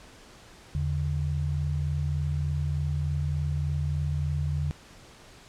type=tone pair together; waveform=sine; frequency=81.04 / 144.4 Hz; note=E2 / D3; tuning=-29 / -29 cents; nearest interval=minor seventh; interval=1000 cents; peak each=-28 dBFS; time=0.75-4.71 s; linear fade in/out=0 ms; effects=pink hiss -51 dBFS RMS until 5.48 s + low-pass 8000 Hz 12 dB/octave